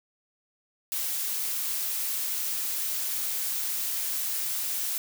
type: noise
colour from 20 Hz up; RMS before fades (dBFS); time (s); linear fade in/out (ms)
blue; -30; 0.92-4.98; 0
effects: none